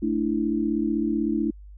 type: chord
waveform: sine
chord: A suspended fourth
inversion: none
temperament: equal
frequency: 220 / 293.7 / 329.6 Hz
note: A3 / D4 / E4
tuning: 0 / 0 / 0 cents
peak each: -26 dBFS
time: 0.02-1.51 s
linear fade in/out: 10 ms
effects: added 50 Hz sine -41 dBFS peak until 1.77 s